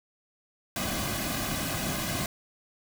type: noise with comb filter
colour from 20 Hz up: pink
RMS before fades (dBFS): -31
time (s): 0.76-2.26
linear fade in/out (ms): 2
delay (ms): 2.2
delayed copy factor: -0.7
effects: none